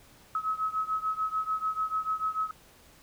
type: beating tone pair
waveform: sine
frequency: 1281 / 1287.8 Hz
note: E6 / E6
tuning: -50 / -41 cents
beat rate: 6.8 Hz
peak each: -30 / -32 dBFS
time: 0.35-2.51 s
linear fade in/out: 2 ms
effects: pink hiss -57 dBFS RMS until 3.02 s